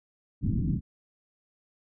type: low-pass noise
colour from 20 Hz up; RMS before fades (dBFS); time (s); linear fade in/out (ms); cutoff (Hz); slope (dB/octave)
white; -27; 0.41-0.81; 50; 270; 48
effects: none